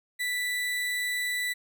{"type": "tone", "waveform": "35% pulse", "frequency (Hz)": 1975.5, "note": "B6", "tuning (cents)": 0, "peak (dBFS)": -26, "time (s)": [0.19, 1.54], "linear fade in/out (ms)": 20, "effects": []}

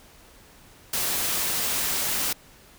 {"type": "noise", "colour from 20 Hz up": "white", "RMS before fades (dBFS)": -26, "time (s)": [0.93, 2.33], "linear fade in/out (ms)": 5, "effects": ["pink hiss -52 dBFS RMS until 2.78 s"]}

